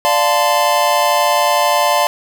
square chord, D minor seventh, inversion none, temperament equal with one note detuned, 587.3 / 698.5 / 880 / 1033.3 Hz, D5 / F5 / A5 / C6, 0 / 0 / 0 / -22 cents, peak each -18 dBFS, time 0.05-2.07 s, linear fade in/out 0 ms, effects none

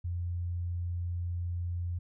sine tone, 87.31 Hz, F2, in tune, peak -31 dBFS, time 0.04-1.99 s, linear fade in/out 10 ms, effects none

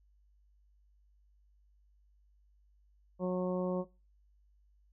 harmonic tone, 182.3 Hz, F#3, 25 cents flat, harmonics 1 / 2 / 3 / 4 / 5 / 6, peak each -33 / -37 / -35 / -49 / -46 / -48 dBFS, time 3.19-3.85 s, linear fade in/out 50 ms, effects noise-tail reverb RT60 0.3 s tail -21 dB re dry + added 50 Hz sine -64 dBFS peak until 4.92 s

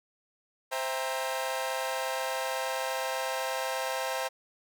sawtooth chord, C dominant seventh, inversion none, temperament equal with one note detuned, 523.3 / 659.3 / 799.1 / 932.3 Hz, C5 / E5 / G5 / Bb5, 0 / 0 / +33 / 0 cents, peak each -30 / -33 / -33 / -33 dBFS, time 0.71-4.29 s, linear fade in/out 20 ms, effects none

